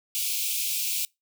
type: high-pass noise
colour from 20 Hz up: white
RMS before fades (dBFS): -28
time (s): 0.15-1.05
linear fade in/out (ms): 0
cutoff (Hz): 2300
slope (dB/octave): 96
effects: noise-tail reverb RT60 0.2 s tail -25 dB re dry